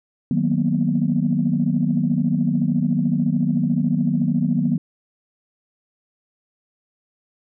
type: chord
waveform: sine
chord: B major seventh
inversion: first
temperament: equal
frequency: 155.56 / 185 / 233.1 / 246.9 Hz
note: D#3 / F#3 / A#3 / B3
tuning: 0 / 0 / 0 / 0 cents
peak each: -22 dBFS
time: 0.31-4.78 s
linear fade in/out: 2 ms
effects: tanh soft clip ceiling -7 dBFS